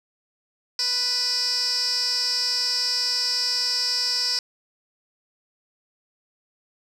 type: tone with band-pass filter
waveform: 15% pulse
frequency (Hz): 493.9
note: B4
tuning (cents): 0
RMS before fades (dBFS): -24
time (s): 0.79-4.39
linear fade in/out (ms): 2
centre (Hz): 5200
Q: 8
effects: none